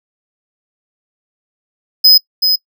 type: tone with echo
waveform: square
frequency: 5040 Hz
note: D#8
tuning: 21 cents sharp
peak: -4 dBFS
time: 2.04-2.18 s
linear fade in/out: 10 ms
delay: 380 ms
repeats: 1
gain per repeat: -6 dB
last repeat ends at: 2.56 s
effects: noise-tail reverb RT60 0.1 s tail -21 dB re dry